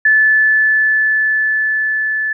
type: tone with level ramp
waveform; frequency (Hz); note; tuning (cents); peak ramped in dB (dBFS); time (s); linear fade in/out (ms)
sine; 1739; A6; -21; -7 to -15; 0.05-2.33; 5
effects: none